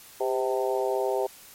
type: harmonic tone with a mistuned harmonic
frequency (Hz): 128.9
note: C3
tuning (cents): -26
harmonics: 3 / 4 / 5 / 6 / 7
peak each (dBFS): -27 / -29 / -31 / -33 / -34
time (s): 0.2-1.27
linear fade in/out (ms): 10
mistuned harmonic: 3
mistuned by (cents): +47
effects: white hiss -49 dBFS RMS until 1.54 s + MP3 64 kbps